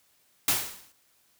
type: noise with exponential decay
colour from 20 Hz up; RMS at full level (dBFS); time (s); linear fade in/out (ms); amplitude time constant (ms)
white; -21; 0.48-0.92; 2; 94
effects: white hiss -66 dBFS RMS until 1.39 s